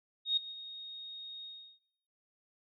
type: tone with ADSR envelope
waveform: sine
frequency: 3729 Hz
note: A#7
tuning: in tune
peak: -24 dBFS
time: 0.25-1.8 s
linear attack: 120 ms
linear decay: 7 ms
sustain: -18 dB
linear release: 360 ms
effects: noise-tail reverb RT60 0.9 s tail -18 dB re dry